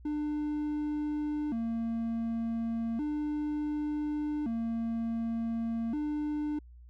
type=tone with vibrato; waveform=triangle; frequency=261.6 Hz; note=C4; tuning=in tune; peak=-28 dBFS; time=0.05-6.59 s; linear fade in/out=5 ms; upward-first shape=square; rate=0.34 Hz; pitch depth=230 cents each way; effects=added 60 Hz sine -49 dBFS peak until 6.89 s